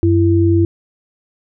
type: tone pair together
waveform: sine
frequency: 94.06 / 335.2 Hz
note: F#2 / E4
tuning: +29 / +29 cents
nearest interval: octave + minor seventh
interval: 2200 cents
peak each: -12 dBFS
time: 0.03-0.65 s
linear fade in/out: 0 ms
effects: none